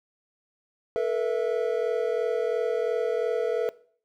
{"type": "chord", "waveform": "triangle", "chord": "A suspended second", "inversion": "none", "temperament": "equal with one note detuned", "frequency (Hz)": [440, 482.9, 659.3], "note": ["A4", "B4", "E5"], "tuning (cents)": [0, -39, 0], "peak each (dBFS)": [-25, -25, -28], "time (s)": [0.96, 3.69], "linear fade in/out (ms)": 0, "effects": ["noise-tail reverb RT60 0.5 s tail -20 dB re dry"]}